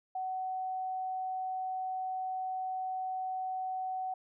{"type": "tone", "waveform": "sine", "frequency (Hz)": 750, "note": "F#5", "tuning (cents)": 23, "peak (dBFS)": -33, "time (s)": [0.15, 4.14], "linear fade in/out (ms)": 5, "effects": []}